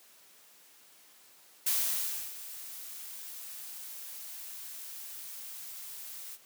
blue noise with ADSR envelope, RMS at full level -28 dBFS, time 1.66-6.38 s, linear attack 8 ms, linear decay 650 ms, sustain -16 dB, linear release 46 ms, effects white hiss -59 dBFS RMS until 6.45 s + high-pass 200 Hz 12 dB/octave

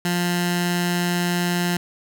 15% pulse tone with notch filter, 175.6 Hz, F3, 10 cents sharp, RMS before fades -22 dBFS, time 0.05-1.77 s, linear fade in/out 2 ms, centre 490 Hz, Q 0.72, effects none

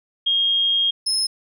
sine / 35% pulse tone pair in turn, 3244 / 5181 Hz, G#7 / E8, -41 / -31 cents, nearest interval minor sixth, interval 810 cents, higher second, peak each -16 / -16 dBFS, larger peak neither, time 0.26-0.91 / 1.06-1.27 s, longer first, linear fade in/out 10 ms, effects none

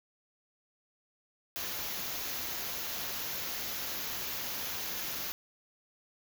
white band-stop noise, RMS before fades -37 dBFS, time 1.56-5.32 s, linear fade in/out 0 ms, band 7000 to 11000 Hz, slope 96 dB/octave, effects none

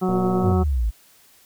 harmonic tone, 184.8 Hz, F#3, 2 cents flat, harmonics 1 / 2 / 3 / 4 / 5 / 6 / 7, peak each -21 / -23 / -37 / -28 / -39 / -36 / -33 dBFS, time 0.01-0.64 s, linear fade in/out 20 ms
click train, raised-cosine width 2 ms, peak -17 dBFS, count 53, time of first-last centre 0.09-0.523 s, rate 120 Hz
sine exponential sweep, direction down, 107.3 to 51 Hz, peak -18 dBFS, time 0.43-0.91 s, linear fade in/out 20 ms
effects white hiss -54 dBFS RMS until 1.45 s

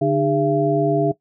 sine tone cluster, 145.3 / 304.8 / 405 / 677 Hz, D3 / D#4 / G#4 / E5, -18 / -36 / -43 / +46 cents, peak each -21 dBFS, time 0.01-1.12 s, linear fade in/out 10 ms, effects noise-tail reverb RT60 0.1 s tail -17 dB re dry

